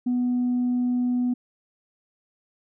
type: tone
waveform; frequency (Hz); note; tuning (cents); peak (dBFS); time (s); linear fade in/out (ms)
sine; 246.9; B3; 0; -19; 0.06-1.34; 10
effects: tanh soft clip ceiling -18 dBFS